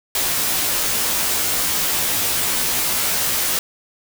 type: noise with comb filter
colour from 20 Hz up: white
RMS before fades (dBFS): -20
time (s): 0.15-3.59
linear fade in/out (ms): 2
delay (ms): 15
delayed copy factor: -0.9
effects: none